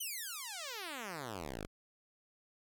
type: exponential sweep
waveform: 5% pulse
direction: down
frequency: 3138 to 43.52 Hz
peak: -30 dBFS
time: 0-1.67 s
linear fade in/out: 10 ms
effects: none